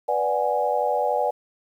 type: chord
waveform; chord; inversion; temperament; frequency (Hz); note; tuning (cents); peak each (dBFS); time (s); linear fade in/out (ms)
sine; G# half-diminished seventh; first; equal; 493.9 / 587.3 / 740 / 830.6; B4 / D5 / F#5 / G#5; 0 / 0 / 0 / 0; -26 / -25 / -26 / -25; 0.08-1.31; 10
effects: 9-bit